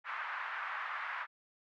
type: band-pass noise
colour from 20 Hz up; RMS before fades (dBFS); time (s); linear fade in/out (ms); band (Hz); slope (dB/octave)
white; -40; 0.04-1.27; 50; 990 to 1800; 24
effects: none